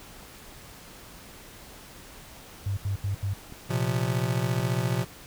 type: tone bursts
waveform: sine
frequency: 98.9 Hz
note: G2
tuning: 16 cents sharp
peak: -25 dBFS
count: 4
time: 2.66-3.337 s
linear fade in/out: 5 ms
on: 110 ms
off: 79 ms
type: clicks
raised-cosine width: 3 ms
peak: -30 dBFS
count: 2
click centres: 3.524 / 4.596 s
type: chord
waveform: square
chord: Bb suspended second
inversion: none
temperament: just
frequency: 116.54 / 131.11 / 174.81 Hz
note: Bb2 / C3 / F3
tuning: 0 / +4 / +2 cents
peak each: -29 / -29 / -32 dBFS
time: 3.69-5.05 s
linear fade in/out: 20 ms
effects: pink hiss -47 dBFS RMS until 5.26 s